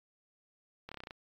slowing click train, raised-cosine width 0.3 ms, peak -28 dBFS, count 8, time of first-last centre 0.89-1.108 s, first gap 26 ms, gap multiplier 1.06, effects AAC 48 kbps

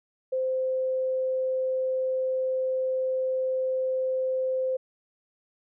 sine tone, 519 Hz, C5, 14 cents flat, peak -24 dBFS, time 0.32-4.77 s, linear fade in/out 10 ms, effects none

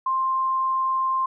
sine tone, 1052 Hz, C6, 9 cents sharp, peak -20 dBFS, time 0.06-1.26 s, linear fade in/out 5 ms, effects none

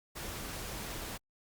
pink noise, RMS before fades -41 dBFS, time 0.15-1.18 s, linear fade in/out 20 ms, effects Opus 48 kbps

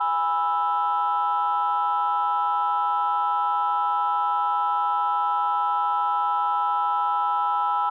sine chord, E major, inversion first, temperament just, 824.1 / 988.9 / 1318.5 Hz, G#5 / B5 / E6, -14 / +2 / 0 cents, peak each -24 dBFS, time 0-7.9 s, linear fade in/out 10 ms, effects tanh soft clip ceiling -14 dBFS

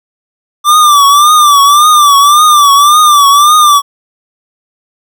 square tone with vibrato, 1174.7 Hz, D6, in tune, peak -3 dBFS, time 0.64-3.82 s, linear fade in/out 50 ms, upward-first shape triangle, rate 1.8 Hz, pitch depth 100 cents each way, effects none

